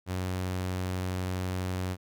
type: tone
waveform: sawtooth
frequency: 92.1 Hz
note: F#2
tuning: 7 cents flat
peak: -26 dBFS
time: 0.06-1.97 s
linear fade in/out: 50 ms
effects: none